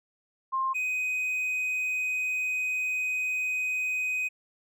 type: tone pair in turn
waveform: sine / triangle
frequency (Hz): 1058 / 2507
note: C6 / D#7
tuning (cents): +19 / +12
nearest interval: octave + minor third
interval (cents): 1493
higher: second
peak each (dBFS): -25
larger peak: neither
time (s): 0.52-0.74 / 0.74-4.29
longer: second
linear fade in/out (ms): 20
effects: none